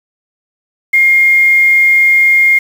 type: tone with quantisation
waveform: sine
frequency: 2128 Hz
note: C7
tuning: 29 cents sharp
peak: -5 dBFS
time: 0.93-2.59 s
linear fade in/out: 10 ms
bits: 5
effects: none